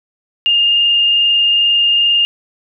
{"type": "tone with frequency modulation", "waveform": "sine", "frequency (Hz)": 2821, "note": "F7", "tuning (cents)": 17, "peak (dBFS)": -9, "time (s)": [0.46, 2.25], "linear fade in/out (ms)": 0, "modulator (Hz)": 22.4, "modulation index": 1, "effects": []}